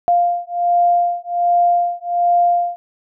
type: beating tone pair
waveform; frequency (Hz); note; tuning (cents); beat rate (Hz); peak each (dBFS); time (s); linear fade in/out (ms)
sine; 698.5 / 699.8; F5 / F5; 0 / +3; 1.3; -16; 0.08-2.76; 0
effects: none

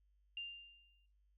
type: tone with exponential decay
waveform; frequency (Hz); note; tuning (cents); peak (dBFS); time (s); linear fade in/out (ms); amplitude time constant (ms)
sine; 2794; F7; 0; -40; 0.37-1.06; 2; 150
effects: noise-tail reverb RT60 0.5 s tail -21 dB re dry + added 50 Hz sine -70 dBFS peak until 1.37 s

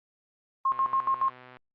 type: tone with tremolo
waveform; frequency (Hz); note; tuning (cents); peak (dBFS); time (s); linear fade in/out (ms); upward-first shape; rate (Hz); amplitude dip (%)
sine; 1070; C6; +38; -21; 0.65-1.3; 5; square; 7.1; 80
type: click train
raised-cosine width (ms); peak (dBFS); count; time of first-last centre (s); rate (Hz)
0.3; -30; 108; 0.72-1.569; 126
effects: low-pass 2000 Hz 12 dB/octave + Opus 24 kbps

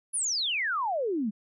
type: exponential sweep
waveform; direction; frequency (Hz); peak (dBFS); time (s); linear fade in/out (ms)
sine; down; 10650 to 196; -26; 0.13-1.31; 20
effects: none

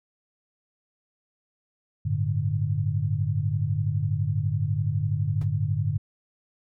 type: chord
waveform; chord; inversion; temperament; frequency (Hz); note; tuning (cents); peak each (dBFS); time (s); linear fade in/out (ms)
sine; G suspended second; none; equal; 98 / 110 / 146.83; G2 / A2 / D3; 0 / 0 / 0; -27; 2.05-5.98; 10
type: noise with exponential decay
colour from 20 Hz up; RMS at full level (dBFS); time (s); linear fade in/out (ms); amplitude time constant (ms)
brown; -32; 5.41-5.49; 5; 16
effects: none

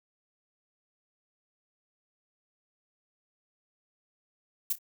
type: noise with echo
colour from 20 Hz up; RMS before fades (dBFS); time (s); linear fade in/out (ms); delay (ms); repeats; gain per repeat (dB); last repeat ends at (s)
violet; -28; 4.7-4.73; 5; 28; 2; -13; 4.786
effects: none

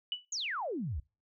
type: tone with exponential decay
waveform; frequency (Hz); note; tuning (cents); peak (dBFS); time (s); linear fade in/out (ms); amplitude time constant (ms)
sine; 2960; F#7; 0; -28; 0.12-0.25; 1; 28
type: exponential sweep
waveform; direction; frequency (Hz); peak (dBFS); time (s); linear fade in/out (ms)
sine; down; 7040 to 60.1; -33; 0.32-1; 5
effects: noise-tail reverb RT60 0.3 s tail -24 dB re dry

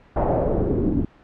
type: noise with low-pass filter sweep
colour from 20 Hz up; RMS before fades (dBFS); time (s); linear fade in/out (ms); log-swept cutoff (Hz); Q
pink; -21; 0.16-1.05; 5; 810 to 250; 2.9
effects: pink hiss -51 dBFS RMS until 1.23 s + low-pass 2000 Hz 12 dB/octave

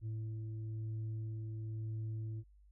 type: tone with frequency modulation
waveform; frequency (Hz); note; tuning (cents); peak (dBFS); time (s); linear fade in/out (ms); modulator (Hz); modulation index
sine; 110; A2; 0; -38; 0.01-2.44; 50; 221; 0.3
effects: added 50 Hz sine -60 dBFS peak until 2.71 s

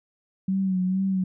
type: tone with vibrato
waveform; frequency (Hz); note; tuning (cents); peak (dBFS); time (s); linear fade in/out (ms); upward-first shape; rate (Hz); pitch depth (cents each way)
sine; 188.2; F#3; +30; -21; 0.48-1.24; 5; sine; 2.2; 47
effects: none

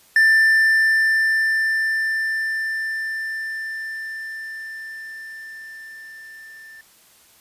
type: tone with level ramp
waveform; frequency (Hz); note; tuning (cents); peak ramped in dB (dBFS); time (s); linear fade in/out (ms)
triangle; 1778; A6; +18; -9 to -38; 0.16-6.81; 2
effects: white hiss -53 dBFS RMS until 7.4 s + resampled to 32000 Hz

